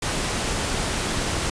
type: noise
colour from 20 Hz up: pink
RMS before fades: -25 dBFS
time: 0.02-1.5 s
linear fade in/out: 5 ms
effects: resampled to 22050 Hz